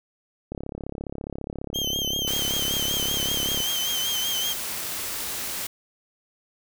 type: click train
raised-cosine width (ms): 2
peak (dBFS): -19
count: 108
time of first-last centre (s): 0.52-3.604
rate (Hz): 34.7
type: tone with vibrato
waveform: 35% pulse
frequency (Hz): 3136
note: G7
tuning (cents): 0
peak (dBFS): -23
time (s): 1.74-4.54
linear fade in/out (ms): 20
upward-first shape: sine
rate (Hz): 5.2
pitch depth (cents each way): 55
type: noise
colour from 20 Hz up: white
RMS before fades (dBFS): -31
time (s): 2.27-5.67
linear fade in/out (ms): 5
effects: none